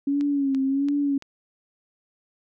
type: tone with vibrato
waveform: sine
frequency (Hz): 277.2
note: C#4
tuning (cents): 0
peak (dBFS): -20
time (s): 0.07-1.18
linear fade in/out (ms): 5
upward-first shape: sine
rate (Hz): 1.4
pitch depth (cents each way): 64
type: click train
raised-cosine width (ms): 0.2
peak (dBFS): -24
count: 4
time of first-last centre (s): 0.21-1.224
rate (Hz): 2.96
effects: none